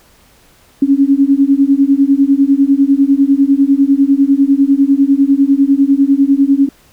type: beating tone pair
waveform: sine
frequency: 271.8 / 281.8 Hz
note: C#4 / C#4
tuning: -34 / +29 cents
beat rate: 10 Hz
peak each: -10 dBFS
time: 0.82-6.69 s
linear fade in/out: 5 ms
effects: pink hiss -48 dBFS RMS until 6.92 s